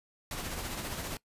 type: noise with tremolo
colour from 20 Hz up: pink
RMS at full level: -36 dBFS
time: 0.31-1.17 s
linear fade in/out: 2 ms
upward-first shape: sine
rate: 15 Hz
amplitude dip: 40%
effects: noise-tail reverb RT60 0.1 s tail -21 dB re dry + resampled to 32000 Hz